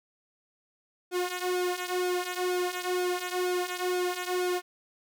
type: tone with flanger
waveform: sawtooth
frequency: 360.9 Hz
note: F#4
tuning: 43 cents flat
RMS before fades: -30 dBFS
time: 1.11-4.62 s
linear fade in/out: 50 ms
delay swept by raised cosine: 1 to 3 ms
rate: 2.1 Hz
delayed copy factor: -0.75
effects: none